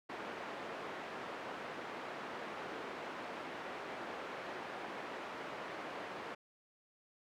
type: band-pass noise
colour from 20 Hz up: pink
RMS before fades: -45 dBFS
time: 0.09-6.35 s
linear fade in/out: 10 ms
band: 360 to 2000 Hz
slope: 12 dB/octave
effects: none